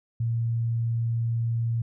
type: tone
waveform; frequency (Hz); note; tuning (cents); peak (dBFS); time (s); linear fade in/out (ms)
sine; 115.8; A#2; -11; -23; 0.2-1.82; 5
effects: none